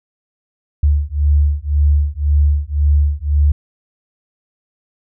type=beating tone pair; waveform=sine; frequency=72.2 / 74.1 Hz; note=D2 / D2; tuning=-29 / +16 cents; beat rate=1.9 Hz; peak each=-14 dBFS; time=0.83-3.52 s; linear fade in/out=5 ms; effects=none

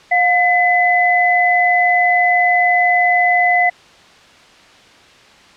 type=tone pair together; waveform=sine; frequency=712.1 / 2014 Hz; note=F5 / B6; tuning=+33 / +33 cents; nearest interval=octave + tritone; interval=1800 cents; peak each=-13 dBFS; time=0.11-3.7 s; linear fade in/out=10 ms; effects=white hiss -44 dBFS RMS until 5.56 s + low-pass 4000 Hz 12 dB/octave

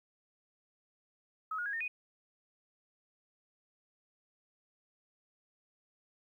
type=tone with pitch steps; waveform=sine; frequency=1278 / 1439 / 1647 / 1825 / 2479 Hz; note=D#6 / F#6 / G#6 / A#6 / D#7; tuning=+46 / -49 / -15 / -37 / -7 cents; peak=-34 dBFS; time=1.51-1.88 s; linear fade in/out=5 ms; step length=74 ms; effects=12-bit

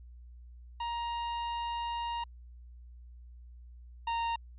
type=tone pair in turn; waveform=45% pulse; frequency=940 / 927.1 Hz; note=A#5 / A#5; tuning=+14 / -10 cents; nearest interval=unison; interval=24 cents; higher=first; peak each=-33 / -30 dBFS; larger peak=second; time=0.8-2.24 / 4.07-4.36 s; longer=first; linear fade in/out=5 ms; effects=added 60 Hz sine -48 dBFS peak until 4.58 s + resampled to 8000 Hz

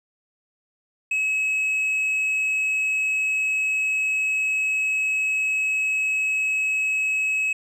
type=tone with tanh clipping; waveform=sine; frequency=2569 Hz; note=E7; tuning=45 cents flat; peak=-21 dBFS; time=1.11-7.53 s; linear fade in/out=5 ms; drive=3 dB; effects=none

